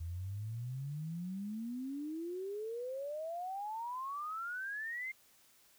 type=exponential sweep; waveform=sine; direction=up; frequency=80.8 to 2125 Hz; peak=-38 dBFS; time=0-5.12 s; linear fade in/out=10 ms; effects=white hiss -66 dBFS RMS until 5.78 s

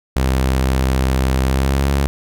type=tone with pitch glide; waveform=sawtooth; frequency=65.41 to 69.1 Hz; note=C2 to C#2; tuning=0 to -5 cents; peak=-10 dBFS; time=0.16-2.07 s; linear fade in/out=0 ms; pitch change=+95 cents; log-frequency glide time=1.44-1.88 s; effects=none

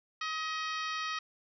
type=harmonic tone; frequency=632 Hz; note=D#5; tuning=27 cents sharp; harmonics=2 / 3 / 4 / 5 / 6 / 7 / 8 / 9; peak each=-36 / -40 / -42 / -44 / -46 / -47 / -48 / -49 dBFS; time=0.21-1.19 s; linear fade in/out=5 ms; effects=none

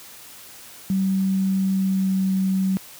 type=tone with pitch glide; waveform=sine; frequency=191.6 to 190.28 Hz; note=G3 to F#3; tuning=-39 to +49 cents; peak=-18 dBFS; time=0.9-2.77 s; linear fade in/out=0 ms; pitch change=-12 cents; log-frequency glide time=1.79-2.24 s; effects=white hiss -43 dBFS RMS until 2.99 s + high-pass 60 Hz 12 dB/octave

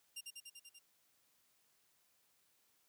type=tone with echo; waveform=15% pulse; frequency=2794 Hz; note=F7; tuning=in tune; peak=-37 dBFS; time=0.16-0.21 s; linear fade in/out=10 ms; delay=97 ms; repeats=6; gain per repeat=-2 dB; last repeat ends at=0.792 s; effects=white hiss -75 dBFS RMS until 2.88 s + high-pass 60 Hz 12 dB/octave

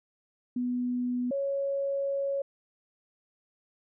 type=tone pair in turn; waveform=sine; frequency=246.9 / 554.3 Hz; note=B3 / C#5; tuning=0 / 0 cents; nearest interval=octave + major second; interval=1400 cents; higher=second; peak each=-27 dBFS; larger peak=neither; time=0.56-1.31 / 1.31-2.42 s; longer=second; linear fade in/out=5 ms; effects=none

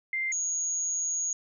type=tone pair in turn; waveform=sine; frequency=2093 / 6666 Hz; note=C7 / G#8; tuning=0 / +5 cents; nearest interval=octave + minor sixth; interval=2005 cents; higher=second; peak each=-27 dBFS; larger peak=neither; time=0.13-0.32 / 0.32-1.33 s; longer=second; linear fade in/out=2 ms; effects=none

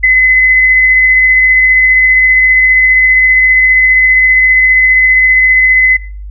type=tone with tremolo; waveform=sine; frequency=2031 Hz; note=B6; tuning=48 cents sharp; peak=-3 dBFS; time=0.03-5.97 s; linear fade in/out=10 ms; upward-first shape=triangle; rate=15 Hz; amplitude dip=25%; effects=noise-tail reverb RT60 0.4 s tail -18 dB re dry + added 50 Hz sine -22 dBFS peak until 6.3 s

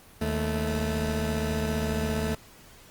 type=tone pair together; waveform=20% pulse; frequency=77.78 / 218.5 Hz; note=D#2 / A3; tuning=0 / -12 cents; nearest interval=octave + tritone; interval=1788 cents; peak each=-24 dBFS; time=0.21-2.35 s; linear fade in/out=5 ms; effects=pink hiss -52 dBFS RMS until 2.9 s + Opus 24 kbps

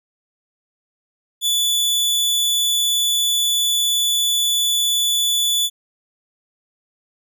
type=tone; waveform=sawtooth; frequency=3463 Hz; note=A7; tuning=28 cents flat; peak=-13 dBFS; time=1.41-5.7 s; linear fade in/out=50 ms; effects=none

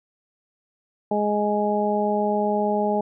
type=harmonic tone; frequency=208.3 Hz; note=G#3; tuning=5 cents sharp; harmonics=1 / 2 / 3 / 4; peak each=-25 / -25 / -25 / -25 dBFS; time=1.11-3.01 s; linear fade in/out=5 ms; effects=none

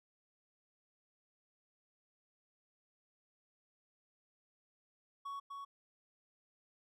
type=tone with echo; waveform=triangle; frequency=1116 Hz; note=C#6; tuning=11 cents sharp; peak=-39 dBFS; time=5.25-5.4 s; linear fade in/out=10 ms; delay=250 ms; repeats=1; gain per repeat=-3 dB; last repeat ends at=5.65 s; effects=none

